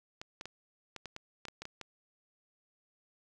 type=clicks; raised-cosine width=0.2 ms; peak=-25 dBFS; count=11; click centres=0.215 / 0.411 / 0.456 / 0.963 / 1.057 / 1.164 / 1.453 / 1.484 / 1.62 / 1.654 / 1.813 s; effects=11-bit